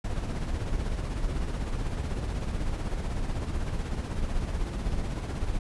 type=noise with tremolo; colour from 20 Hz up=brown; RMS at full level=-28 dBFS; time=0.04-5.59 s; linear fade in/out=5 ms; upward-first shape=sine; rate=16 Hz; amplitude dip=45%; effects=resampled to 24000 Hz